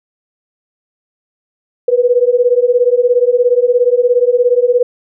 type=beating tone pair; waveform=sine; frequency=481.2 / 498.2 Hz; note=B4 / B4; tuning=-45 / +15 cents; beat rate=17 Hz; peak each=-11 dBFS; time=1.88-4.83 s; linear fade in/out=5 ms; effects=none